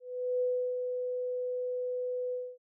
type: tone with ADSR envelope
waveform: sine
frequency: 498.9 Hz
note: B4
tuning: 17 cents sharp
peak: -26 dBFS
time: 0-2.58 s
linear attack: 410 ms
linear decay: 340 ms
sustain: -5 dB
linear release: 250 ms
effects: none